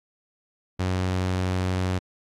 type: tone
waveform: sawtooth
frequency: 92.3 Hz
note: F#2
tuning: 4 cents flat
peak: -19 dBFS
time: 0.79-1.99 s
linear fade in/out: 10 ms
effects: low-pass 7000 Hz 12 dB/octave + AAC 64 kbps